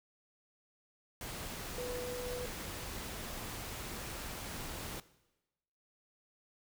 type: tone in noise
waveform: sine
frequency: 493.9 Hz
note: B4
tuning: in tune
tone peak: -38 dBFS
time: 1.78-2.46 s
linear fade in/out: 2 ms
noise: pink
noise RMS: -43 dBFS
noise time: 1.21-5 s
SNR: +2 dB
effects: noise-tail reverb RT60 1.0 s tail -18 dB re dry